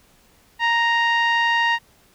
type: tone with low-pass filter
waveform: 10% pulse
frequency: 932.3 Hz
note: A#5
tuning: in tune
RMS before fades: -19 dBFS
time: 0.59-1.79 s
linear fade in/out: 50 ms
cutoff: 2000 Hz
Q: 1.3
effects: pink hiss -56 dBFS RMS until 2.14 s